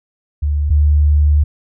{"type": "tone pair in turn", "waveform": "sine", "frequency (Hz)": [73.42, 74.1], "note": ["D2", "D2"], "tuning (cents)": [0, 16], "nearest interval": "unison", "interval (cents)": 16, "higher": "second", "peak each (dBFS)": [-13, -8], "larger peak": "second", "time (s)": [[0.42, 0.7], [0.7, 1.44]], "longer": "second", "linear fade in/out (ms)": 10, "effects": []}